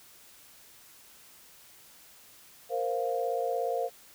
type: chord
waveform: sine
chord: Bb suspended second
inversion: none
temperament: equal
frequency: 466.2 / 523.3 / 698.5 Hz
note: Bb4 / C5 / F5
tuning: 0 / 0 / 0 cents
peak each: -32 dBFS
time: 2.69-3.9 s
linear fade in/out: 50 ms
effects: white hiss -55 dBFS RMS until 4.14 s